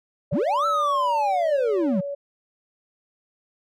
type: tone with pitch glide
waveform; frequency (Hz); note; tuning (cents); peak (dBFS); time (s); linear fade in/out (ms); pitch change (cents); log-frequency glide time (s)
sine; 578 to 565.8; D5 to C#5; -28 to +35; -27; 0.31-2.15; 10; -37; 1.43-1.96
type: linear two-way sweep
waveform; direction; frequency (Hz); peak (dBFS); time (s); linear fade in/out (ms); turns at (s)
triangle; up then down; 103.83 to 1341 to 166.5; -18; 0.32-2.01; 10; 0.66
effects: none